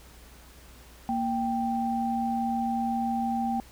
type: tone pair together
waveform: sine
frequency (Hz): 233.4 / 785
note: A#3 / G5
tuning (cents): +2 / +2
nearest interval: octave + major sixth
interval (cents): 2100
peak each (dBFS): -28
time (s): 1.09-3.6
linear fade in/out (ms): 0
effects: added 60 Hz sine -51 dBFS peak until 3.71 s + pink hiss -53 dBFS RMS until 3.71 s